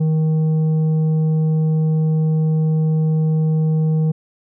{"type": "tone with tanh clipping", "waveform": "sine", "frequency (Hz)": 157.4, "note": "D#3", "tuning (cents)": 20, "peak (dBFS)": -15, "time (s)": [0, 4.12], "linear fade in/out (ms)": 10, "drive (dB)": 6, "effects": []}